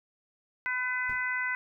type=harmonic tone; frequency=503 Hz; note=B4; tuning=32 cents sharp; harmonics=2 / 3 / 4 / 5; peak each=-38 / -32 / -31 / -43 dBFS; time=0.66-1.55 s; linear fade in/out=0 ms
type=noise with exponential decay; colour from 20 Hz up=brown; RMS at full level=-40 dBFS; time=1.09-1.28 s; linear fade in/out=5 ms; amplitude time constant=41 ms
effects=none